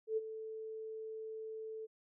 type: tone with ADSR envelope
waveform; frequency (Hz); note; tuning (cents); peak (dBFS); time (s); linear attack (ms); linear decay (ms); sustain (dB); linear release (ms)
sine; 440; A4; 0; -30; 0.07-1.87; 100; 28; -12; 25
effects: none